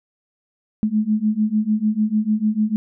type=beating tone pair; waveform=sine; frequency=210.7 / 217.4 Hz; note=G#3 / A3; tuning=+25 / -21 cents; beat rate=6.7 Hz; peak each=-20 / -19 dBFS; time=0.83-2.76 s; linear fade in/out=0 ms; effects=none